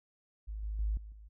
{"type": "tone with level steps", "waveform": "sine", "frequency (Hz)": 52.7, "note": "G#1", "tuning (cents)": 26, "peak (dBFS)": [-37, -34, -29, -44, -49], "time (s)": [0.47, 1.29], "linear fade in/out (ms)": 20, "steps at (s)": [0.63, 0.79, 0.97, 1.12], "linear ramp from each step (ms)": 2, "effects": []}